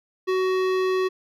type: tone with hard clipping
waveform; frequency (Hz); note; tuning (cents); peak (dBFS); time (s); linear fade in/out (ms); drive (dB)
sine; 373.8; F#4; +18; -22; 0.27-1.09; 20; 17
effects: none